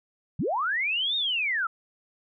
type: linear two-way sweep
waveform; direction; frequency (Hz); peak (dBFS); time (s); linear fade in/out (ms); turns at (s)
sine; up then down; 103.83 to 3743 to 1274; -24; 0.39-1.67; 5; 1.16
effects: none